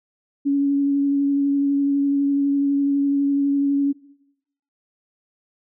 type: tone with vibrato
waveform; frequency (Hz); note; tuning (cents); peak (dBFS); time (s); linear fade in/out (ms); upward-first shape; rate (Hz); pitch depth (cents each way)
sine; 280.7; C#4; +22; -16; 0.45-3.93; 20; sine; 12; 13
effects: noise-tail reverb RT60 0.8 s tail -20 dB re dry